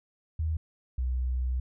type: tone pair in turn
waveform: sine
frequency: 79.3 / 62.94 Hz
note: D#2 / B1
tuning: +33 / +33 cents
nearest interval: major third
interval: 400 cents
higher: first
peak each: -26 dBFS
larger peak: neither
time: 0.39-0.57 / 0.98-1.6 s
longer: second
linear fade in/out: 5 ms
effects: none